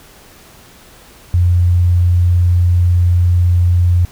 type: tone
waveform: sine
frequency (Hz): 88.2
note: F2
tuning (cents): +18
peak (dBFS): -8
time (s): 1.34-4.05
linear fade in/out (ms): 0
effects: pink hiss -42 dBFS RMS until 4.11 s